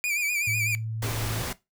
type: tone with vibrato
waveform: 45% pulse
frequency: 2376 Hz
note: D7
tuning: 20 cents sharp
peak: -24 dBFS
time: 0.04-0.75 s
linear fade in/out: 0 ms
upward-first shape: sine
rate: 8 Hz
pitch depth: 74 cents each way
type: tone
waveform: sine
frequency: 111.2 Hz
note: A2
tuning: 19 cents sharp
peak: -29 dBFS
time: 0.47-1.42 s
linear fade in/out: 5 ms
type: noise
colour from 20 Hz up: pink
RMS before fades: -32 dBFS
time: 1.02-1.53 s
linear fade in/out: 5 ms
effects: noise-tail reverb RT60 0.2 s tail -18 dB re dry